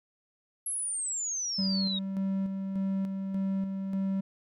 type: exponential sweep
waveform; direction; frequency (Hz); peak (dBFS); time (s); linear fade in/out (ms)
sine; down; 11280 to 3729; -30; 0.66-1.99; 5
type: tone with tremolo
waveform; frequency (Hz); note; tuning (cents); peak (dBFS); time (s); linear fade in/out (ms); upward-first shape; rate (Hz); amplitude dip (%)
triangle; 193.3; G3; -24; -25; 1.58-4.21; 10; square; 1.7; 40
effects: none